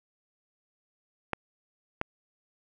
clicks, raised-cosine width 0.5 ms, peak -13 dBFS, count 2, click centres 1.333 / 2.014 s, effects none

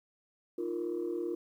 sine chord, Eb suspended second, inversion none, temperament equal, 311.1 / 349.2 / 466.2 Hz, Eb4 / F4 / Bb4, 0 / 0 / 0 cents, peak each -39 / -33 / -38 dBFS, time 0.58-1.35 s, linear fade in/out 5 ms, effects tanh soft clip ceiling -26 dBFS + 11-bit

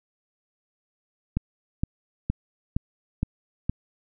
click train, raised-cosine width 5 ms, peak -11 dBFS, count 6, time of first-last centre 1.37-3.696 s, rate 2.15 Hz, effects none

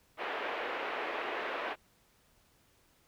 pink band-pass noise, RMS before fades -37 dBFS, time 0.17-1.76 s, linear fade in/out 50 ms, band 390 to 2700 Hz, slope 24 dB/octave, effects pink hiss -68 dBFS RMS until 3.07 s

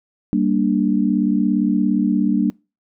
sine chord, G minor, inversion none, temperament equal, 196 / 233.1 / 293.7 Hz, G3 / Bb3 / D4, 0 / 0 / 0 cents, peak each -19 dBFS, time 0.33-2.5 s, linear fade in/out 0 ms, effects noise-tail reverb RT60 0.3 s tail -26 dB re dry

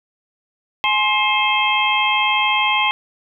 sine tone cluster, 844 / 1057 / 2122 / 2608 / 3192 Hz, G#5 / C6 / C7 / E7 / G7, +28 / +17 / +24 / -19 / +31 cents, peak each -21 dBFS, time 0.84-2.91 s, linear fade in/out 0 ms, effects none

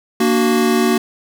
square chord, Bb augmented, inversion none, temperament equal with one note detuned, 233.1 / 293.7 / 371.9 Hz, Bb3 / D4 / F#4, 0 / 0 / +9 cents, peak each -16 / -22 / -17 dBFS, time 0.2-0.98 s, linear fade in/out 5 ms, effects none

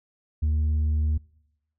sine tone with tanh clipping, 76.5 Hz, D#2, 29 cents flat, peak -21 dBFS, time 0.42-1.18 s, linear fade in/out 10 ms, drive 3 dB, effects noise-tail reverb RT60 0.9 s tail -25 dB re dry

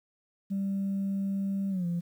sine tone with pitch glide, 196 to 172.61 Hz, G3 to F3, 0 to -20 cents, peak -26 dBFS, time 0.5-2.01 s, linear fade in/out 20 ms, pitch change -220 cents, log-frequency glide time 1.7-1.86 s, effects tanh soft clip ceiling -25 dBFS + 10-bit

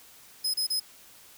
sawtooth tone bursts, 5080 Hz, D#8, 35 cents sharp, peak -23 dBFS, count 3, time 0.44-0.8 s, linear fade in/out 10 ms, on 100 ms, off 30 ms, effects white hiss -53 dBFS RMS until 1.37 s

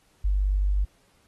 sine tone, 49 Hz, G1, in tune, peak -20 dBFS, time 0.24-0.85 s, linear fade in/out 10 ms, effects pink hiss -64 dBFS RMS until 1.27 s + AAC 32 kbps

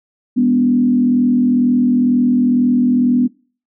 sine tone with frequency modulation, 246.9 Hz, B3, in tune, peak -10 dBFS, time 0.36-3.28 s, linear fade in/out 20 ms, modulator 42.1 Hz, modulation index 0.66, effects noise-tail reverb RT60 0.4 s tail -23 dB re dry

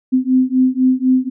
sine beating tone pair, 255.5 / 259.5 Hz, C4 / C4, -41 / -14 cents, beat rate 4 Hz, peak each -14 dBFS, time 0.12-1.3 s, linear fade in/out 20 ms, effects none

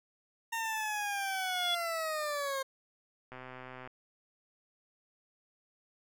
20% pulse linear sweep, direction down, 920 to 530 Hz, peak -28 dBFS, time 0.52-2.63 s, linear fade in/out 10 ms
sine tone with exponential growth, 3400 Hz, G#7, 40 cents sharp, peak -28 dBFS, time 0.87-1.75 s, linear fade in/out 5 ms, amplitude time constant 190 ms
click train, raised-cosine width 0.5 ms, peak -31 dBFS, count 72, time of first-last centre 3.32-3.875 s, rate 128 Hz
effects none

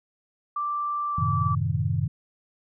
sine tone with pitch glide, 1174.7 to 1159.9 Hz, D6 to D6, 0 to -22 cents, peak -25 dBFS, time 0.56-1.55 s, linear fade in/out 5 ms, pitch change -22 cents, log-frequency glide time 1.09-1.23 s
sine chord, F# diminished seventh, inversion none, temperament equal, 92.5 / 110 / 130.81 / 155.56 Hz, F#2 / A2 / C3 / Eb3, 0 / 0 / 0 / 0 cents, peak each -28 dBFS, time 1.18-2.08 s, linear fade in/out 5 ms
effects none

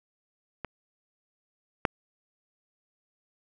clicks, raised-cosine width 0.5 ms, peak -19 / -7 dBFS, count 2, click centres 0.647 / 1.852 s, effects none

